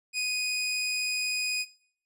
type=tone; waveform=20% pulse; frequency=2489 Hz; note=D#7; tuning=in tune; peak=-22 dBFS; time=0.13-1.66 s; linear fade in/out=50 ms; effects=noise-tail reverb RT60 0.6 s tail -20 dB re dry + resampled to 32000 Hz